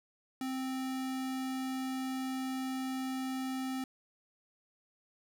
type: tone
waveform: square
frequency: 261.6 Hz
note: C4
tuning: in tune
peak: -35 dBFS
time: 0.41-3.84 s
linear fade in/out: 2 ms
effects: none